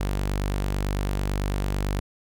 sawtooth tone, 49 Hz, G1, in tune, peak -20 dBFS, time 0-2 s, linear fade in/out 10 ms, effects none

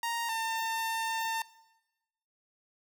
sawtooth tone pair in turn, 932.3 / 901.6 Hz, A#5 / A5, 0 / +42 cents, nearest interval minor second, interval 58 cents, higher first, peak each -27 dBFS, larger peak neither, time 0.03-0.29 / 0.29-1.42 s, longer second, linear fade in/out 2 ms, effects noise-tail reverb RT60 1.0 s tail -19 dB re dry

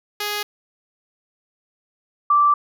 5% pulse / sine tone pair in turn, 415.3 / 1169.9 Hz, G#4 / D6, 0 / -7 cents, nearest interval octave + tritone, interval 1793 cents, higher second, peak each -12 dBFS, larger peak neither, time 0.2-0.43 / 2.3-2.54 s, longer second, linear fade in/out 5 ms, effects none

